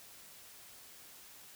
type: silence
effects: white hiss -55 dBFS RMS until 1.55 s